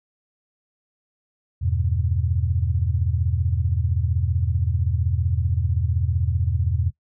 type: chord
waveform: sine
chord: E minor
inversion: none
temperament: equal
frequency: 82.41 / 98 / 123.47 Hz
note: E2 / G2 / B2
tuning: 0 / 0 / 0 cents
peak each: -22 / -24 / -26 dBFS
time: 1.61-6.91 s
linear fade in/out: 20 ms
effects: noise-tail reverb RT60 0.1 s tail -18 dB re dry